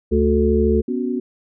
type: harmonic tone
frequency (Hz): 73.42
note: D2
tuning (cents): 0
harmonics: 1 / 3 / 5 / 6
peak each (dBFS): -19 / -19 / -19 / -19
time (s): 0.11-0.82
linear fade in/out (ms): 20
type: chord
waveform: sine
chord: B suspended second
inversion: none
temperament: equal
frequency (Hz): 246.9 / 277.2 / 370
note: B3 / C#4 / F#4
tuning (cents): 0 / 0 / 0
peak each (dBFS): -22 / -26 / -25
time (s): 0.88-1.2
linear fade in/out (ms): 5
effects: none